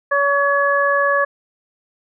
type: harmonic tone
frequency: 565 Hz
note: C#5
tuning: 33 cents sharp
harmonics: 1 / 2 / 3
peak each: -18 / -18 / -18 dBFS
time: 0.11-1.25 s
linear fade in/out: 10 ms
effects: none